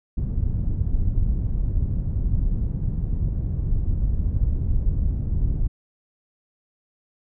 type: low-pass noise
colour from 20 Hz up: pink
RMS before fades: -22 dBFS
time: 0.17-5.68 s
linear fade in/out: 10 ms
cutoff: 110 Hz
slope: 12 dB/octave
effects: none